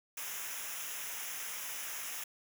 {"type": "noise with comb filter", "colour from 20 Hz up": "white", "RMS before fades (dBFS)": -41, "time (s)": [0.17, 2.24], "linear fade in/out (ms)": 5, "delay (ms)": 0.23, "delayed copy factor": -0.75, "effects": []}